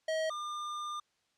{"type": "tone pair in turn", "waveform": "square", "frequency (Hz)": [636, 1202.7], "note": ["D#5", "D6"], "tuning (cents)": [38, 41], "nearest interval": "major seventh", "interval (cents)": 1103, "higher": "second", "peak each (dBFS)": [-31, -37], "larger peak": "first", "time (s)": [[0.08, 0.3], [0.3, 1]], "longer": "second", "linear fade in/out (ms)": 5, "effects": ["white hiss -75 dBFS RMS until 1.37 s", "low-pass 6000 Hz 12 dB/octave"]}